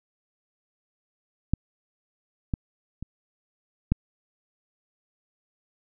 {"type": "clicks", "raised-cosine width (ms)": 5, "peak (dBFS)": [-9, -13, -22, -8], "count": 4, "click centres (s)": [1.536, 2.538, 3.026, 3.92], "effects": []}